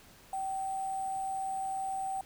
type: tone with sample-and-hold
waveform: sine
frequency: 771 Hz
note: G5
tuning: 29 cents flat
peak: -32 dBFS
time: 0.33-2.21 s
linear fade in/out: 2 ms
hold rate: 8820 Hz
effects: pink hiss -57 dBFS RMS until 2.25 s